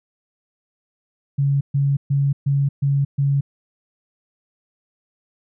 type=tone bursts; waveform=sine; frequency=139.8 Hz; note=C#3; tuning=15 cents sharp; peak=-15 dBFS; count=6; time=1.38-3.41 s; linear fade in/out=10 ms; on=230 ms; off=130 ms; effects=none